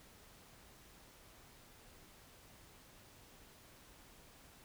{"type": "silence", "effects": ["pink hiss -61 dBFS RMS until 4.64 s"]}